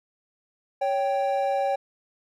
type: tone pair together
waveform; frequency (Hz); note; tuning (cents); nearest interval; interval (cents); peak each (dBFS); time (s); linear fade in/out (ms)
triangle; 556.9 / 784; C#5 / G5; +8 / 0; tritone; 592; -23; 0.81-1.76; 10
effects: none